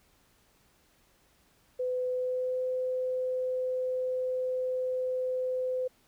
sine tone with pitch glide, 504 to 509.9 Hz, B4 to C5, +35 to -45 cents, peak -28 dBFS, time 1.79-5.88 s, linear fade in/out 10 ms, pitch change +20 cents, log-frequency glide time 2.12-2.64 s, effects pink hiss -66 dBFS RMS until 6.07 s

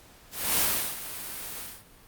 white noise with ADSR envelope, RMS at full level -23 dBFS, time 0.31-1.84 s, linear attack 270 ms, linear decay 380 ms, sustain -14 dB, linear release 230 ms, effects pink hiss -54 dBFS RMS until 2.07 s + Opus 48 kbps

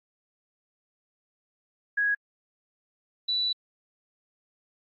sine tone pair in turn, 1659 / 3957 Hz, G#6 / B7, -2 / +3 cents, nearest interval octave + minor third, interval 1505 cents, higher second, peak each -22 / -24 dBFS, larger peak first, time 1.97-2.15 / 3.28-3.53 s, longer second, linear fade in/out 10 ms, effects AAC 32 kbps

